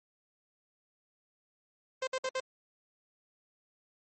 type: tone bursts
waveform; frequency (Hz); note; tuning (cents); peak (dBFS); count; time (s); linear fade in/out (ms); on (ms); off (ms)
sawtooth; 521; C5; -7; -27; 4; 2.02-2.402; 5; 52; 58
effects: MP3 32 kbps